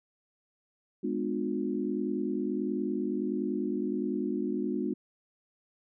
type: chord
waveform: sine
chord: G# diminished seventh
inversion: none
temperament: just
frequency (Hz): 207.7 / 249.2 / 299 / 358.8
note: G#3 / B3 / D4 / F4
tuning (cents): 0 / +16 / +31 / +47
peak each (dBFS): -34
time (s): 1.03-4.94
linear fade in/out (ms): 10
effects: none